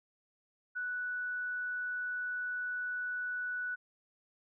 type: tone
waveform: sine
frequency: 1480 Hz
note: F#6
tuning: in tune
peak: -34 dBFS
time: 0.75-3.76 s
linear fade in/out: 20 ms
effects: none